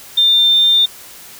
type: tone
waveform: sine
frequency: 3601 Hz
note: A7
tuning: 39 cents sharp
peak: -8 dBFS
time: 0.17-0.86 s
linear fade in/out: 10 ms
effects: white hiss -37 dBFS RMS until 1.39 s